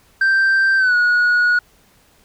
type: tone with pitch glide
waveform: sine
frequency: 1568 to 1454.6 Hz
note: G6 to F#6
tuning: 0 to -30 cents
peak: -9 dBFS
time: 0.21-1.59 s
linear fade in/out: 5 ms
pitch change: -130 cents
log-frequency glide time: 0.77-0.95 s
effects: tanh soft clip ceiling -11 dBFS + pink hiss -54 dBFS RMS until 2.24 s